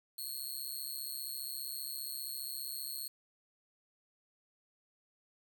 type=tone with amplitude modulation; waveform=5% pulse; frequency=4291 Hz; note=C8; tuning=43 cents sharp; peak=-28 dBFS; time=0.18-3.08 s; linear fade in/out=5 ms; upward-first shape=sine; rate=135 Hz; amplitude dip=100%; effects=10-bit